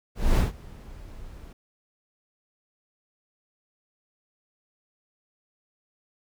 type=noise with ADSR envelope; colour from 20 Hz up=brown; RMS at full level=-18 dBFS; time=0.15-1.53 s; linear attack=220 ms; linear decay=150 ms; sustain=-24 dB; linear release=4 ms; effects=none